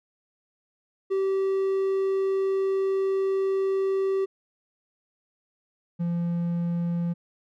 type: tone pair in turn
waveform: triangle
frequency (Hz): 386.5 / 171.57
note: G4 / F3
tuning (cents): -24 / -30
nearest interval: octave + major second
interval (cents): 1406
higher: first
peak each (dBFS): -20 / -22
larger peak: first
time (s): 1.1-4.26 / 5.99-7.14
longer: first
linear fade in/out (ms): 20
effects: none